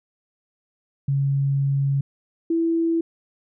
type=tone pair in turn; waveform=sine; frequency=138.59 / 331.1 Hz; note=C#3 / E4; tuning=0 / +8 cents; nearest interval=octave + minor third; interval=1508 cents; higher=second; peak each=-18 dBFS; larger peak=neither; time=1.08-2.01 / 2.5-3.01 s; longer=first; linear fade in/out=5 ms; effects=none